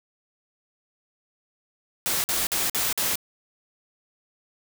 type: noise bursts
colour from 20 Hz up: white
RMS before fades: -25 dBFS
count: 5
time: 2.06-3.156 s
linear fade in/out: 0 ms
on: 180 ms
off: 49 ms
effects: none